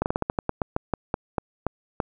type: slowing click train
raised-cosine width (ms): 1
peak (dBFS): -9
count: 15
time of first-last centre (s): 0.02-2.002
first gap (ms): 39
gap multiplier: 1.18
effects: none